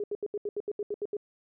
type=tone bursts; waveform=sine; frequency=412.9 Hz; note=G#4; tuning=10 cents flat; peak=-29 dBFS; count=11; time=0-1.168 s; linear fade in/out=2 ms; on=38 ms; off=75 ms; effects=none